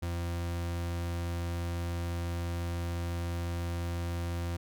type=tone; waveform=40% pulse; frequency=85.9 Hz; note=F2; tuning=28 cents flat; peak=-31 dBFS; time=0.02-4.57 s; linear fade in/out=10 ms; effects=none